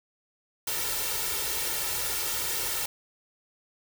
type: noise with comb filter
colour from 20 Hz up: white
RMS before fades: -30 dBFS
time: 0.67-2.86 s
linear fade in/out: 5 ms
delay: 2.2 ms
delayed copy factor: +0.7
effects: none